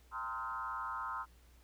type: tone with frequency modulation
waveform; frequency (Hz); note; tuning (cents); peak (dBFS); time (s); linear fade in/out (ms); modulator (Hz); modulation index
sine; 1156; D6; -28; -37; 0.11-1.26; 50; 118; 2.1
effects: added 60 Hz sine -60 dBFS peak until 1.63 s + pink hiss -68 dBFS RMS until 1.63 s